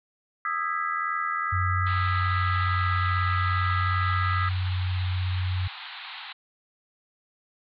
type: chord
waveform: sine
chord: E major seventh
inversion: third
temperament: just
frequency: 1236.1 / 1318.5 / 1648.1 / 1977.8 Hz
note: D#6 / E6 / G#6 / B6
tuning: -12 / 0 / -14 / +2 cents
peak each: -29 / -30 / -34 / -33 dBFS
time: 0.45-4.49 s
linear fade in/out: 2 ms
type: tone with vibrato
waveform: sine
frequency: 92 Hz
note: F#2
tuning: 9 cents flat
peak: -24 dBFS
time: 1.52-5.68 s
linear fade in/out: 10 ms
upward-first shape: triangle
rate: 0.49 Hz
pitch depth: 9 cents each way
type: band-pass noise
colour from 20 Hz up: white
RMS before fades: -40 dBFS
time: 1.86-6.33 s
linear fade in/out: 10 ms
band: 740 to 4200 Hz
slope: 96 dB/octave
effects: none